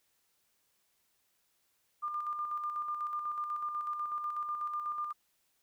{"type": "tone with tremolo", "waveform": "sine", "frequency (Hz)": 1200, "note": "D6", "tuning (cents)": 37, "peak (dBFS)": -32, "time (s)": [2.02, 5.13], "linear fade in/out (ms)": 20, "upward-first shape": "square", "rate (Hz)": 8.1, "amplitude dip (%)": 40, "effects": ["white hiss -75 dBFS RMS until 5.62 s"]}